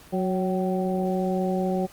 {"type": "harmonic tone with a mistuned harmonic", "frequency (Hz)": 185, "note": "F#3", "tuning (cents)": 0, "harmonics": [1, 2, 3, 4], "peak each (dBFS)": [-25, -28, -30, -31], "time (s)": [0.12, 1.87], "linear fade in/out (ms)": 20, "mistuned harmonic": 4, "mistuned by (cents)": 51, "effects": ["pink hiss -50 dBFS RMS until 1.92 s", "Opus 48 kbps"]}